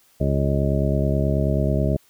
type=harmonic tone; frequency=69.3 Hz; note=C#2; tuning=in tune; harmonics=1 / 2 / 3 / 4 / 5 / 6 / 8 / 9; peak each=-23 / -22 / -26 / -31 / -30 / -30 / -32 / -27 dBFS; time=0.2-1.97 s; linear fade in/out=10 ms; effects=white hiss -58 dBFS RMS until 2.09 s